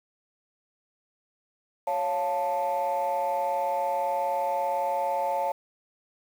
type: chord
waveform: sine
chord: Db augmented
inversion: none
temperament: equal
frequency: 554.4 / 698.5 / 880 Hz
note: Db5 / F5 / A5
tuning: 0 / 0 / 0 cents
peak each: -28 / -29 / -26 dBFS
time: 1.87-5.52 s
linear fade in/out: 5 ms
effects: tanh soft clip ceiling -20 dBFS + 8-bit